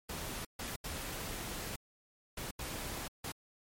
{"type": "noise bursts at uneven times", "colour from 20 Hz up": "pink", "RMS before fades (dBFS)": -41, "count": 6, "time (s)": [[0.09, 0.45], [0.59, 0.76], [0.84, 1.76], [2.37, 2.51], [2.59, 3.08], [3.24, 3.32]], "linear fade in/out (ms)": 5, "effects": ["MP3 64 kbps"]}